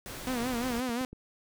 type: noise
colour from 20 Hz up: pink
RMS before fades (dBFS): -41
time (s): 0.06-0.8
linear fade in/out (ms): 0
type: tone with vibrato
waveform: sawtooth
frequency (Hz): 245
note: B3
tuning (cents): -14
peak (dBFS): -26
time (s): 0.27-1.05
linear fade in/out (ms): 0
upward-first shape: sine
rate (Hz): 5.7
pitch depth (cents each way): 100
type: click train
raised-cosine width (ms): 3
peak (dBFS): -31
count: 7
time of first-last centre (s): 0.42-1.13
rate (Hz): 8.45
effects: none